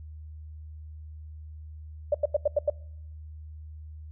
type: tone bursts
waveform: sine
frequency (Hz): 587.3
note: D5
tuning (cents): 0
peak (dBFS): -19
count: 6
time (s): 2.12-2.7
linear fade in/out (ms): 5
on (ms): 25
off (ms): 86
effects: noise-tail reverb RT60 0.7 s tail -24 dB re dry + added 77 Hz sine -40 dBFS peak until 4.11 s

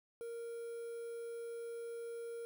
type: tone with quantisation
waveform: triangle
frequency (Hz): 466.2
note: A#4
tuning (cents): 0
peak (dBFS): -40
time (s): 0.21-2.45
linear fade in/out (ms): 0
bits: 10
effects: none

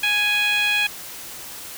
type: tone with band-pass filter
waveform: 15% pulse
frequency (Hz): 830.6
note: G#5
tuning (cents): 0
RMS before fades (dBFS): -20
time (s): 0.03-0.87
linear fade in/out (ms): 5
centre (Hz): 2700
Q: 2.2
effects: white hiss -36 dBFS RMS until 1.77 s

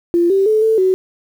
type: tone with pitch steps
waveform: sine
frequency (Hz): 344.1 / 389.1 / 432.8 / 442.9 / 374.9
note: F4 / G4 / A4 / A4 / F#4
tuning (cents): -26 / -13 / -29 / +11 / +23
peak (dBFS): -10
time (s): 0.14-0.94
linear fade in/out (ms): 0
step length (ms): 160
effects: 7-bit

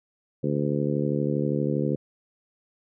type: harmonic tone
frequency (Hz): 72.5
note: D2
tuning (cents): -22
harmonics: 2 / 3 / 4 / 5 / 6 / 7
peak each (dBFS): -27 / -29 / -30 / -31 / -32 / -32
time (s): 0.43-1.96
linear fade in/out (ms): 10
effects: none

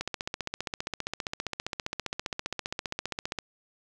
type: click train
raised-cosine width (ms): 0.2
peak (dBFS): -14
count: 52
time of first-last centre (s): 0.01-3.387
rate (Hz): 15.1
effects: none

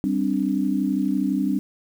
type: chord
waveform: sine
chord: G suspended fourth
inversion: none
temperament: equal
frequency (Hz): 196 / 261.6 / 293.7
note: G3 / C4 / D4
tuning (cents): 0 / 0 / 0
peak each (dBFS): -24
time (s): 0.04-1.59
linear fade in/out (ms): 0
effects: 8-bit

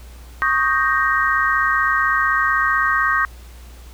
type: chord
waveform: sine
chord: Eb dominant seventh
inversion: third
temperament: equal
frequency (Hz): 1108.7 / 1244.5 / 1568 / 1864.7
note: Db6 / Eb6 / G6 / Bb6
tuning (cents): 0 / 0 / 0 / 0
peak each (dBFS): -21 / -21 / -20 / -20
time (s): 0.42-3.25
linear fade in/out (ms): 0
effects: added 60 Hz sine -37 dBFS peak until 3.93 s + pink hiss -47 dBFS RMS until 3.93 s

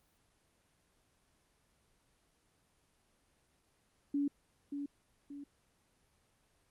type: tone with echo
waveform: sine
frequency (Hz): 284.7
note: C#4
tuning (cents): +46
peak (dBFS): -30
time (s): 4.14-4.28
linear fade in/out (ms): 5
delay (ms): 580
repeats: 2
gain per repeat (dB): -7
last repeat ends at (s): 5.44
effects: pink hiss -73 dBFS RMS until 6.7 s + Opus 24 kbps

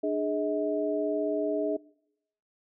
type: tone cluster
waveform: sine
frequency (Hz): 299 / 417.4 / 636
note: D4 / G#4 / D#5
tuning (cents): +31 / +9 / +38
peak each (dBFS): -30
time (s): 0.03-1.77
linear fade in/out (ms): 10
effects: noise-tail reverb RT60 0.8 s tail -24 dB re dry

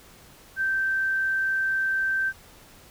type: tone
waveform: sine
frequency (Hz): 1559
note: G6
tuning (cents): -10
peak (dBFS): -22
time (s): 0.56-2.33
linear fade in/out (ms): 50
effects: pink hiss -51 dBFS RMS until 2.9 s

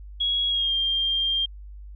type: tone with pitch glide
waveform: sine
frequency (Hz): 3322 to 3194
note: G#7 to G7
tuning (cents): 0 to +32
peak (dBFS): -21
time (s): 0.2-1.46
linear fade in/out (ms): 10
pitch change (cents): -68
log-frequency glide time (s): 0.48-0.74
effects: added 50 Hz sine -38 dBFS peak until 1.95 s

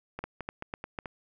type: two click trains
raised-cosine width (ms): 0.5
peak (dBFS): -22 / -19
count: 5 / 4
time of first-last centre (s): 0.19-1.058 / 0.24-0.988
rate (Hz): 4.61 / 4.01
effects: none

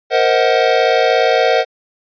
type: chord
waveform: square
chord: C half-diminished seventh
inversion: third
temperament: equal with one note detuned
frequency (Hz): 466.2 / 523.3 / 636.1 / 740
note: Bb4 / C5 / Eb5 / Gb5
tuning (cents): 0 / 0 / +38 / 0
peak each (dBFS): -17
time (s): 0.1-1.65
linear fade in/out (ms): 50
effects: resampled to 11025 Hz

